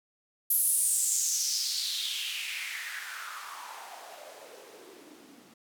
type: noise with band-pass filter sweep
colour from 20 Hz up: blue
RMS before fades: -33 dBFS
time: 0.5-5.54 s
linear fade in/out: 5 ms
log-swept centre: 12000 to 220 Hz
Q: 4.2
effects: none